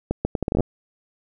accelerating click train, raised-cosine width 2 ms, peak -8 dBFS, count 11, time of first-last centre 0.11-0.606 s, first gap 140 ms, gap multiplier 0.73, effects none

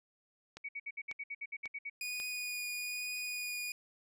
click train, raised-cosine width 0.2 ms, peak -29 dBFS, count 4, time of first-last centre 0.57-2.2 s, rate 1.84 Hz
sine tone bursts, 2251 Hz, C#7, 26 cents sharp, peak -38 dBFS, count 12, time 0.64-1.899 s, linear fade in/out 10 ms, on 49 ms, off 61 ms
sawtooth tone with vibrato, 2462 Hz, D#7, 19 cents flat, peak -34 dBFS, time 2.01-3.72 s, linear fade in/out 2 ms, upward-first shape triangle, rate 1.1 Hz, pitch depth 11 cents each way
effects none

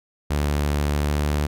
sawtooth tone with pitch glide, 73.1 to 73.78 Hz, D2 to D2, -7 to +9 cents, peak -16 dBFS, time 0.3-1.47 s, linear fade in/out 10 ms, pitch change +16 cents, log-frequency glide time 0.83-1.21 s, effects none

